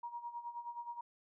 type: tone with tremolo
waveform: sine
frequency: 949 Hz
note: A#5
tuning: 31 cents sharp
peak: -39 dBFS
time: 0.03-1.01 s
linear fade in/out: 5 ms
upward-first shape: sine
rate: 9.5 Hz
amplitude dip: 75%
effects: none